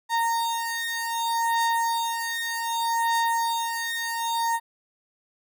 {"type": "beating tone pair", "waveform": "35% pulse", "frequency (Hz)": [923, 923.65], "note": ["A#5", "A#5"], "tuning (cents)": [-17, -16], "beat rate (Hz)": 0.65, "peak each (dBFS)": -25, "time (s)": [0.09, 4.6], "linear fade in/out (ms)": 50, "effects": []}